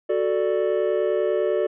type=chord; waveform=triangle; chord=D major; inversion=first; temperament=equal; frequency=370 / 440 / 587.3 Hz; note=F#4 / A4 / D5; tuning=0 / 0 / 0 cents; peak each=-22 dBFS; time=0.09-1.67 s; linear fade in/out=10 ms; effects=resampled to 8000 Hz